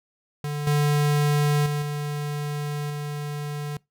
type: tone with level steps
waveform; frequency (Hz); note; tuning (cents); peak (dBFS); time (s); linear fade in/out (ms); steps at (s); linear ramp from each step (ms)
square; 147; D3; +2; -27 / -19 / -24 / -27 / -29; 0.44-3.77; 2; 0.67 / 1.66 / 1.82 / 2.9; 2
effects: noise-tail reverb RT60 0.2 s tail -24 dB re dry